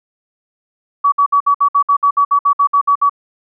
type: tone bursts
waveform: sine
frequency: 1137 Hz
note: C#6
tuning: 44 cents sharp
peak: -8 dBFS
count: 15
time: 1.04-3.096 s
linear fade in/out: 10 ms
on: 82 ms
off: 59 ms
effects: none